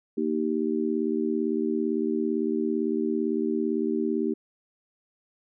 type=chord; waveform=sine; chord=Eb major; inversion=second; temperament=just; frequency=233.3 / 311.1 / 388.9 Hz; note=Bb3 / Eb4 / G4; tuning=+2 / 0 / -14 cents; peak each=-28 dBFS; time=0.17-4.34 s; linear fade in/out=10 ms; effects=none